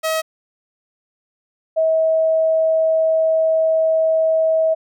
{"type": "tone pair in turn", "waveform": ["sawtooth", "sine"], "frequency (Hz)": [638, 642.1], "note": ["D#5", "E5"], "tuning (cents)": [43, -46], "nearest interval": "unison", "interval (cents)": 11, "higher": "second", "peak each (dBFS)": [-14, -13], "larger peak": "second", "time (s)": [[0.03, 0.22], [1.76, 4.75]], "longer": "second", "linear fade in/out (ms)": 20, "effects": []}